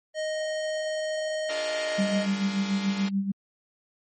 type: tone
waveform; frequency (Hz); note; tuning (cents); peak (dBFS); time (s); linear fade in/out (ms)
square; 622.3; D#5; 0; -28; 0.14-2.27; 50
type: chord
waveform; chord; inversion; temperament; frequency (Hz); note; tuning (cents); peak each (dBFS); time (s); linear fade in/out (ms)
5% pulse; Bb dominant seventh; first; just; 291.4 / 349.6 / 419.5 / 466.2; D4 / F4 / Ab4 / Bb4; -13 / +2 / +17 / 0; -29; 1.49-3.09; 5
type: tone with tremolo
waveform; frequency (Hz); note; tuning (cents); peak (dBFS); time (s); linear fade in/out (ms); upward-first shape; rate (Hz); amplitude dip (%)
sine; 196.5; G3; +4; -21; 1.98-3.32; 10; sine; 6.9; 65
effects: low-pass 12000 Hz 12 dB/octave + MP3 32 kbps